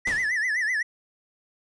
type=tone with vibrato; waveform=triangle; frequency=1860 Hz; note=A#6; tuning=4 cents flat; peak=-21 dBFS; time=0.05-0.83 s; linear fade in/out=10 ms; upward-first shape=sine; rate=7.9 Hz; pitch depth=160 cents each way
type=noise with exponential decay; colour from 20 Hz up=pink; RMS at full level=-32 dBFS; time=0.07-0.47 s; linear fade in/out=2 ms; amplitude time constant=86 ms
effects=resampled to 22050 Hz